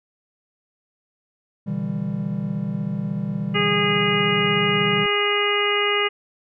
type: chord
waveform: triangle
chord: E minor seventh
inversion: second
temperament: just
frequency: 123.61 / 148.33 / 164.81 / 197.78 Hz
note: B2 / D3 / E3 / G3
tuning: +2 / +18 / 0 / +16 cents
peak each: -30 / -28 / -27 / -24 dBFS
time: 1.66-5.06 s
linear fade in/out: 20 ms
type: harmonic tone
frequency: 410.7 Hz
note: G#4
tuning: 19 cents flat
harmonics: 1 / 2 / 3 / 4 / 5 / 6 / 7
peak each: -23 / -32 / -25 / -32 / -24 / -29 / -24 dBFS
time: 3.54-6.09 s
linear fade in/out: 20 ms
type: click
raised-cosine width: 3 ms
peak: -25 dBFS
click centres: 5.059 s
effects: none